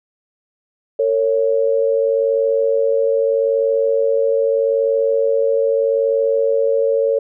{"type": "tone pair together", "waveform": "sine", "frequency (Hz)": [453.6, 554.4], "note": ["A#4", "C#5"], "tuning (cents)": [-47, 0], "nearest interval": "minor third", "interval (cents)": 347, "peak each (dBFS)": -16, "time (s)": [0.99, 7.19], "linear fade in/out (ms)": 5, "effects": []}